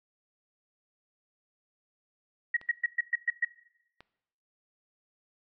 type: tone bursts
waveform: sine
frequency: 1900 Hz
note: A#6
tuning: 33 cents sharp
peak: -23 dBFS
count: 7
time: 2.54-3.449 s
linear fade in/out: 5 ms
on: 27 ms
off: 120 ms
type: clicks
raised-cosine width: 0.3 ms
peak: -32 dBFS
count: 2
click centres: 2.614 / 4.006 s
effects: noise-tail reverb RT60 0.9 s tail -20 dB re dry